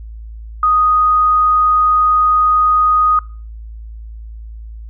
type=tone; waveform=sine; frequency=1244.5 Hz; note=D#6; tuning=in tune; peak=-9 dBFS; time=0.63-3.19 s; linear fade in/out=2 ms; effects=noise-tail reverb RT60 0.4 s tail -24 dB re dry + added 55 Hz sine -28 dBFS peak until 4.89 s